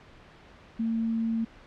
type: tone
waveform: sine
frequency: 226.4 Hz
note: A3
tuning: 50 cents sharp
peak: -25 dBFS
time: 0.79-1.45 s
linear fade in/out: 10 ms
effects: pink hiss -52 dBFS RMS until 1.66 s + low-pass 3000 Hz 12 dB/octave